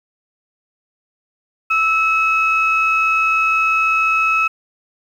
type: tone pair together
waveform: sine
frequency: 1312.5 / 2574 Hz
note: E6 / E7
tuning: -8 / -42 cents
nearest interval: octave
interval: 1166 cents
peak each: -15 dBFS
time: 1.7-4.48 s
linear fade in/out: 10 ms
effects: tanh soft clip ceiling -6 dBFS + 8-bit